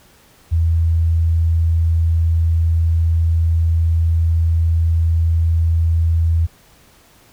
sine tone, 82.41 Hz, E2, in tune, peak -12 dBFS, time 0.51-6.47 s, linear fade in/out 20 ms, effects pink hiss -50 dBFS RMS until 7.32 s

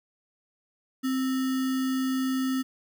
sine tone with sample-and-hold, 261.6 Hz, C4, in tune, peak -24 dBFS, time 1.03-2.63 s, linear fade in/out 20 ms, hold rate 1575 Hz, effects none

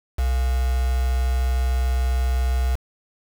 sine tone with quantisation, 63.3 Hz, B1, 43 cents sharp, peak -18 dBFS, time 0.18-2.76 s, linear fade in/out 10 ms, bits 5, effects none

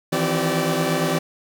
sawtooth tone cluster, 159.5 / 168.2 / 259.2 / 382.5 / 584 Hz, D#3 / E3 / C4 / G4 / D5, +43 / +35 / -16 / -42 / -10 cents, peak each -22 dBFS, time 0.12-1.19 s, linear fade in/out 10 ms, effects none

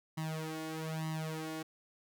sawtooth tone with flanger, 158.5 Hz, D#3, 32 cents sharp, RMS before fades -39 dBFS, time 0.17-1.63 s, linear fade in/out 10 ms, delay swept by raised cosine 1 to 2.8 ms, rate 1.1 Hz, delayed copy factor +1, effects none

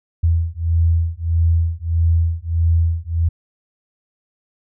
sine beating tone pair, 82.41 / 84.01 Hz, E2 / E2, 0 / +33 cents, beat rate 1.6 Hz, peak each -17 dBFS, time 0.23-3.29 s, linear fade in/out 10 ms, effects none

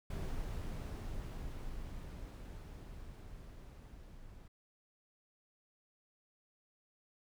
brown noise with level ramp, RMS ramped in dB -39 to -54 dBFS, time 0.1-4.48 s, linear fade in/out 5 ms, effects none

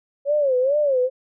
sine tone with vibrato, 548 Hz, C#5, 20 cents flat, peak -16 dBFS, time 0.25-1.1 s, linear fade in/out 50 ms, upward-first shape sine, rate 2.3 Hz, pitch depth 160 cents each way, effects none

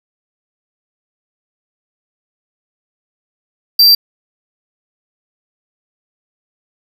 square tone, 4699 Hz, D8, in tune, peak -5 dBFS, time 3.79-3.95 s, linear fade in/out 5 ms, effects 7-bit

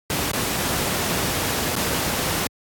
pink noise with dropouts, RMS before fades -23 dBFS, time 0.1-2.47 s, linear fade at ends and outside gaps 1 ms, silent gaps 0.316-0.333 / 1.755-1.763 s, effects high-pass 80 Hz 12 dB/octave + AAC 64 kbps

